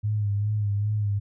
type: tone with vibrato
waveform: sine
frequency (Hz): 103.83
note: G#2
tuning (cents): 0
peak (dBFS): -22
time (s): 0.03-1.2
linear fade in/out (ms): 20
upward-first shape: sine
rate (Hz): 2.5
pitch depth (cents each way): 47
effects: none